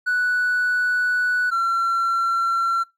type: tone pair in turn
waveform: triangle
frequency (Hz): 1480 / 1359.6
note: F#6 / F6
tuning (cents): 0 / -47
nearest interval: minor second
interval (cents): 147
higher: first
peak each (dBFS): -15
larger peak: neither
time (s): 0.06-1.51 / 1.51-2.84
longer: first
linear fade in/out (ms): 20
effects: noise-tail reverb RT60 0.2 s tail -24 dB re dry + tanh soft clip ceiling -13 dBFS